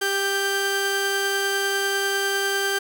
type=tone pair together; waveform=sawtooth; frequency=395.3 / 1571.2 Hz; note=G4 / G6; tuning=+15 / +4 cents; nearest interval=2 octaves; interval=2389 cents; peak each=-21 / -20 dBFS; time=0.01-2.79 s; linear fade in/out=10 ms; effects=none